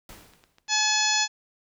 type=noise with exponential decay; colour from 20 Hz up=pink; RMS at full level=-43 dBFS; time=0.09-0.74 s; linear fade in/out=2 ms; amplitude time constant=140 ms
type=clicks; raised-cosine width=0.2 ms; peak=-35 dBFS; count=7; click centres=0.21 / 0.336 / 0.439 / 0.584 / 0.681 / 0.773 / 0.927 s
type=harmonic tone; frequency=854 Hz; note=G#5; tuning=48 cents sharp; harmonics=1 / 2 / 3 / 4 / 5 / 6 / 7 / 8; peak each=-29 / -29 / -29 / -29 / -29 / -29 / -29 / -29 dBFS; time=0.68-1.28 s; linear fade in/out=50 ms
effects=none